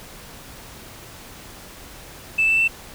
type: tone with pitch steps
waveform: sine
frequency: 2637 / 2655 / 2674 Hz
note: E7 / E7 / E7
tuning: 0 / +12 / +24 cents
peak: -14 dBFS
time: 2.38-2.68 s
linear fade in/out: 10 ms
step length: 100 ms
effects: tanh soft clip ceiling -11 dBFS + pink hiss -41 dBFS RMS until 2.94 s